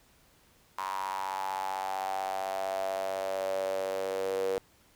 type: tone with high-pass filter sweep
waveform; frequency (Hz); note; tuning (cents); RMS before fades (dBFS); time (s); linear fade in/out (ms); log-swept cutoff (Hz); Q
sawtooth; 95.7; G2; -41; -33; 0.78-4.58; 0; 1000 to 470; 8.6
effects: pink hiss -63 dBFS RMS until 4.95 s